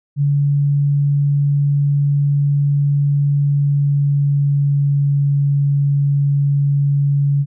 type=tone with pitch glide; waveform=sine; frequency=142.8 to 141.57 Hz; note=D3 to C#3; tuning=-48 to +37 cents; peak=-12 dBFS; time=0.16-7.46 s; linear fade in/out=50 ms; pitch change=-15 cents; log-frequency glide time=3.38-5.23 s; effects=none